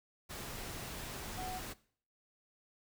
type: tone in noise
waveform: sine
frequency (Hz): 740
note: F#5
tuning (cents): 0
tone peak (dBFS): -40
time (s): 1.37-1.6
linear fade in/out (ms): 20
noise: pink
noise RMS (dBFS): -44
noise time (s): 0.29-1.74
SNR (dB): +1
effects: noise-tail reverb RT60 0.5 s tail -19 dB re dry